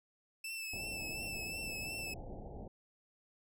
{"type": "tone with vibrato", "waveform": "sawtooth", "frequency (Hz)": 2637, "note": "E7", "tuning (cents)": 0, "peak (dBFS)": -37, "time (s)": [0.44, 2.14], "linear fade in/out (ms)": 5, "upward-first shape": "triangle", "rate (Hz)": 2.8, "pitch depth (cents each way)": 43}
{"type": "low-pass noise", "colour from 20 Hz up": "pink", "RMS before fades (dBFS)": -47, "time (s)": [0.73, 2.68], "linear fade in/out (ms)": 5, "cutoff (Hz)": 850, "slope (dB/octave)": 96}
{"effects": []}